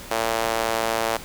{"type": "tone with high-pass filter", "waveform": "sawtooth", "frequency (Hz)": 113.2, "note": "A2", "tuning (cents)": 50, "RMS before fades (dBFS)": -24, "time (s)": [0.11, 1.17], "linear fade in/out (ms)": 5, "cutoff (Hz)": 610, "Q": 1.5, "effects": ["pink hiss -39 dBFS RMS until 1.24 s"]}